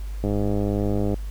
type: click train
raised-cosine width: 2 ms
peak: -12 dBFS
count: 93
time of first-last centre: 0.24-1.142 s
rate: 102 Hz
effects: added 50 Hz sine -28 dBFS peak until 1.3 s + pink hiss -50 dBFS RMS until 1.3 s